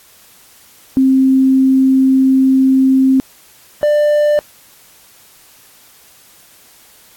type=tone pair in turn; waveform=sine / triangle; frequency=264.4 / 593.6 Hz; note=C4 / D5; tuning=+18 / +18 cents; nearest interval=octave + major second; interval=1400 cents; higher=second; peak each=-7 dBFS; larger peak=neither; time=0.97-3.2 / 3.83-4.39 s; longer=first; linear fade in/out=0 ms; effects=white hiss -45 dBFS RMS until 7.16 s + AAC 64 kbps